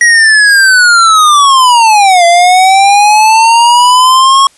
square linear two-way sweep, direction down then up, 1913 to 680 to 1100 Hz, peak -3 dBFS, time 0.01-4.47 s, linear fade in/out 2 ms, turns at 2.25 s, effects white hiss -45 dBFS RMS until 4.57 s + resampled to 24000 Hz

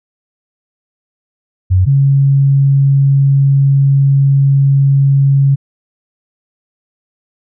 sine tone pair in turn, 92.5 / 138.14 Hz, F#2 / C#3, 0 / -6 cents, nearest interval perfect fifth, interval 694 cents, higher second, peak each -6 dBFS, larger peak neither, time 1.7-1.86 / 1.86-5.56 s, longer second, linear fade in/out 20 ms, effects none

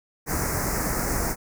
pink band-stop noise, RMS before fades -26 dBFS, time 0.26-1.36 s, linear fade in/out 50 ms, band 2100 to 5200 Hz, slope 48 dB/octave, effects none

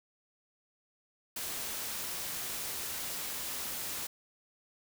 white noise, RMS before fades -38 dBFS, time 1.36-4.07 s, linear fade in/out 5 ms, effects none

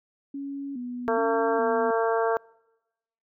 sine tone with vibrato, 261.6 Hz, C4, in tune, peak -31 dBFS, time 0.34-1.91 s, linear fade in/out 5 ms, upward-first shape square, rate 1.2 Hz, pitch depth 110 cents each way
harmonic tone, 226.8 Hz, A#3, 47 cents flat, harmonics 2 / 3 / 4 / 5 / 6 / 7, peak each -24 / -28 / -30 / -32 / -34 / -35 dBFS, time 1.08-2.37 s, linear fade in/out 0 ms
effects noise-tail reverb RT60 1.0 s tail -26 dB re dry

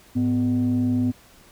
sine tone pair together, 105.56 / 250.4 Hz, G#2 / B3, +29 / +24 cents, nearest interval octave + minor third, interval 1495 cents, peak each -23 / -18 dBFS, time 0.15-1.12 s, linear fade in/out 20 ms, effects tanh soft clip ceiling -15 dBFS + pink hiss -52 dBFS RMS until 1.51 s

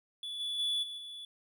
triangle tone with level steps, 3439 Hz, A7, 40 cents flat, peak -36 / -32 / -28 / -38 / -41 dBFS, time 0.23-1.25 s, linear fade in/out 2 ms, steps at 0.39 / 0.58 / 0.82 / 0.97 s, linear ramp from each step 20 ms, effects none

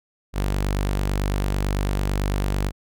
sawtooth tone, 49 Hz, G1, in tune, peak -17 dBFS, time 0.33-2.72 s, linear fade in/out 50 ms, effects none

